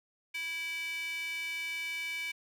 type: tone with high-pass filter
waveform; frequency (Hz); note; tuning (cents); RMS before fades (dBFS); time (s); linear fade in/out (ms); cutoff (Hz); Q
square; 329.6; E4; 0; -37; 0.34-2.32; 10; 2400; 7.5
effects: none